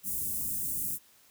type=band-stop noise; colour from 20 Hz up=white; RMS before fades=-33 dBFS; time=0.03-0.99 s; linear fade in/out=50 ms; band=280 to 8400 Hz; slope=24 dB/octave; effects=white hiss -61 dBFS RMS until 1.3 s